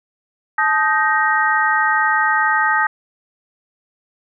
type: harmonic tone with a mistuned harmonic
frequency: 312.2 Hz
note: D#4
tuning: 6 cents sharp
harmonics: 3 / 4 / 5 / 6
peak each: -19 / -19 / -19 / -19 dBFS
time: 0.58-2.87 s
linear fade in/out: 5 ms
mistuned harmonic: 3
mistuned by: -130 cents
effects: none